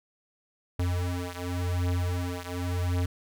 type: beating tone pair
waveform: square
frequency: 88.6 / 89.51 Hz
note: F2 / F2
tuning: +25 / +43 cents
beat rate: 0.91 Hz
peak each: -30 / -32 dBFS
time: 0.79-3.06 s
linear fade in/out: 5 ms
effects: none